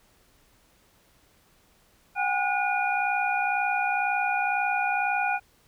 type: tone cluster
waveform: sine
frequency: 747 / 809 / 1452 / 2435 Hz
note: F#5 / G#5 / F#6 / D#7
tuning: +16 / -46 / -33 / -38 cents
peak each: -30 / -27 / -29 / -29 dBFS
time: 2.15-5.4 s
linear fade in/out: 50 ms
effects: pink hiss -62 dBFS RMS until 5.67 s